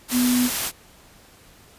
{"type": "tone in noise", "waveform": "sine", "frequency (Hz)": 247.6, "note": "B3", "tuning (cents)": 5, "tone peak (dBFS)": -17, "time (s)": [0.11, 0.5], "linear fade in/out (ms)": 50, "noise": "white", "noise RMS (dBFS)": -25, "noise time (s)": [0.08, 0.72], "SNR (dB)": 5, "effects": ["pink hiss -51 dBFS RMS until 1.78 s", "resampled to 32000 Hz"]}